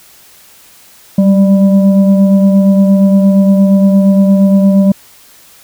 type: tone with frequency modulation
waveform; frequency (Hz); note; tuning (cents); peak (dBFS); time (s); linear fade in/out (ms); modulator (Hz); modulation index
sine; 194.2; G3; -16; -4; 1.18-4.92; 5; 397; 0.54
effects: white hiss -41 dBFS RMS until 5.63 s